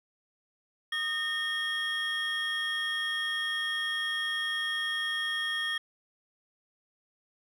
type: tone cluster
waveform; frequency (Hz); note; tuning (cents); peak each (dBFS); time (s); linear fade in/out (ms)
triangle; 1236 / 1832 / 3270; D#6 / A#6 / G#7; -12 / -31 / -28; -39 / -30 / -31; 0.92-5.78; 5
effects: none